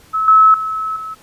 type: tone with level steps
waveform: sine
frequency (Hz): 1296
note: E6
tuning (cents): -30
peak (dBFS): -14 / -5 / -18 / -24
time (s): 0.13-1.15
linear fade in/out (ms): 20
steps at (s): 0.28 / 0.54 / 0.96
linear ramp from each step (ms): 2
effects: pink hiss -47 dBFS RMS until 1.22 s + resampled to 32000 Hz